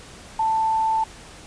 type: tone with quantisation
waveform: sine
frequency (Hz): 885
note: A5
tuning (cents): +10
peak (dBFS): -18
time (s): 0.39-1.04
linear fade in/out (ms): 5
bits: 8
effects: pink hiss -43 dBFS RMS until 1.46 s + resampled to 22050 Hz